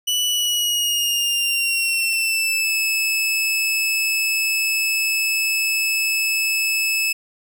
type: tone with pitch glide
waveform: sawtooth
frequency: 2960 to 2607 Hz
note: F#7 to E7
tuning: 0 to -20 cents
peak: -15 dBFS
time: 0.07-7.13 s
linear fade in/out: 10 ms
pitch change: -220 cents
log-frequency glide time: 0.27-2.76 s
effects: none